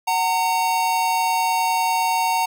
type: tone pair together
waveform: square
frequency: 745.5 / 916 Hz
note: F#5 / A#5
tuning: +13 / -31 cents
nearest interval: major third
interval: 356 cents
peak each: -24 / -20 dBFS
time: 0.07-2.46 s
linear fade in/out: 10 ms
effects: none